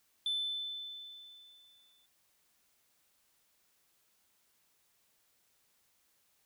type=tone with exponential decay; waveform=sine; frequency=3520 Hz; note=A7; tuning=in tune; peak=-28 dBFS; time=0.26-2.06 s; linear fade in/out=2 ms; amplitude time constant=390 ms; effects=tanh soft clip ceiling -29 dBFS + white hiss -73 dBFS RMS until 6.45 s